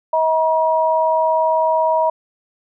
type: tone pair together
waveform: sine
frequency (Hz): 638 / 955.9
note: D#5 / A#5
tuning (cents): +43 / +43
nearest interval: perfect fifth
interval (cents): 700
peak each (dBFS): -16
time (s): 0.13-2.1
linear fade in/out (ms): 5
effects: none